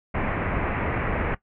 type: low-pass noise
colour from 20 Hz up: pink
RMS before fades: -26 dBFS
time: 0.14-1.35 s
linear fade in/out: 10 ms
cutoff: 2400 Hz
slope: 48 dB/octave
effects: noise-tail reverb RT60 0.1 s tail -17 dB re dry